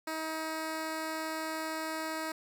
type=tone; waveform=10% pulse; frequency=317.6 Hz; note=D#4; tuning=36 cents sharp; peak=-26 dBFS; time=0.07-2.32 s; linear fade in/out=5 ms; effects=none